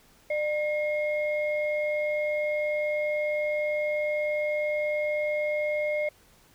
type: tone pair together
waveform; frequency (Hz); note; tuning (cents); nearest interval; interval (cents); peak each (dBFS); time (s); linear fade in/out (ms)
sine; 600 / 2149; D5 / C7; +37 / +46; octave + minor seventh; 2209; -25 / -31; 0.3-6.09; 5
effects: tanh soft clip ceiling -18 dBFS + pink hiss -59 dBFS RMS until 6.54 s